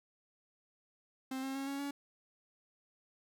45% pulse tone with pitch steps, 263 / 267.8 / 272.6 / 277.5 / 282.5 Hz, C4 / C4 / C#4 / C#4 / C#4, +9 / +40 / -29 / +2 / +33 cents, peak -37 dBFS, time 1.31-1.91 s, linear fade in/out 5 ms, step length 120 ms, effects none

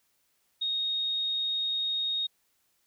sine tone, 3729 Hz, A#7, in tune, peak -27 dBFS, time 0.61-2.27 s, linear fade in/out 10 ms, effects white hiss -72 dBFS RMS until 2.86 s

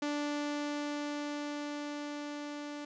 sawtooth tone with level ramp, 292.8 Hz, D4, 5 cents flat, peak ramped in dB -28 to -36 dBFS, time 0.02-2.85 s, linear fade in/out 5 ms, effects resampled to 16000 Hz + 11-bit

